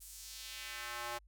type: tone with high-pass filter sweep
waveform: square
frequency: 119.2 Hz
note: A#2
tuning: 39 cents sharp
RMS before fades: -45 dBFS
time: 0-1.19 s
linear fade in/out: 20 ms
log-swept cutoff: 9600 to 720 Hz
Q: 1.2
effects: added 50 Hz sine -60 dBFS peak until 1.27 s